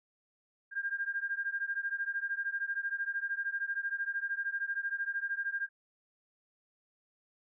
sine beating tone pair, 1600 / 1613 Hz, G6 / G6, +35 / +49 cents, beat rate 13 Hz, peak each -35 / -36 dBFS, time 0.71-5.69 s, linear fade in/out 50 ms, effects none

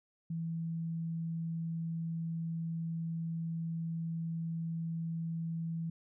sine tone, 164.81 Hz, E3, in tune, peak -34 dBFS, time 0.3-5.9 s, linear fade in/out 5 ms, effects none

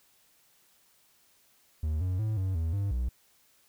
triangle tone with pitch steps, 77.3 / 91.8 / 108.8 / 94.5 / 81.4 / 99.7 / 61.5 Hz, D#2 / F#2 / A2 / F#2 / E2 / G2 / B1, -11 / -13 / -19 / +37 / -21 / +30 / -7 cents, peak -25 dBFS, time 1.83-3.09 s, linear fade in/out 5 ms, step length 180 ms, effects white hiss -65 dBFS RMS until 3.68 s

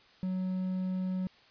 triangle tone, 185.6 Hz, F#3, 6 cents sharp, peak -28 dBFS, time 0.23-1.27 s, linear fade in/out 0 ms, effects white hiss -60 dBFS RMS until 1.5 s + resampled to 11025 Hz

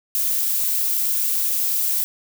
violet noise, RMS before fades -21 dBFS, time 0.15-2.04 s, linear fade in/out 0 ms, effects none

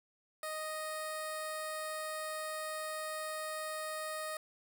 10% pulse tone with notch filter, 622.3 Hz, D#5, in tune, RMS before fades -40 dBFS, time 0.43-4.37 s, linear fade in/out 2 ms, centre 2900 Hz, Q 0.94, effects none

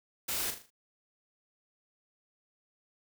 white noise with echo, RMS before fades -34 dBFS, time 0.28-0.51 s, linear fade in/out 10 ms, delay 39 ms, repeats 5, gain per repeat -7 dB, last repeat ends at 0.705 s, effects none

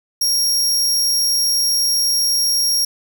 sawtooth tone, 5588 Hz, F8, in tune, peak -12 dBFS, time 0.21-2.85 s, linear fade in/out 5 ms, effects none

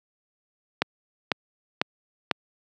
click train, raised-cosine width 0.3 ms, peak -4 dBFS, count 4, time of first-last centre 0.82-2.313 s, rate 2.01 Hz, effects high-pass 150 Hz 12 dB/octave

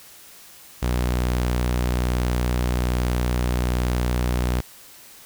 sawtooth tone, 61.2 Hz, B1, 15 cents flat, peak -16 dBFS, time 0.82-4.61 s, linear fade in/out 10 ms, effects white hiss -46 dBFS RMS until 5.25 s

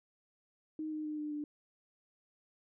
sine tone with pitch steps, 311.1 / 307.3 / 303.6 / 300 / 296.4 Hz, D#4 / D#4 / D#4 / D4 / D4, 0 / -21 / -42 / +37 / +16 cents, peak -36 dBFS, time 0.79-1.44 s, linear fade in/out 2 ms, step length 130 ms, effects none

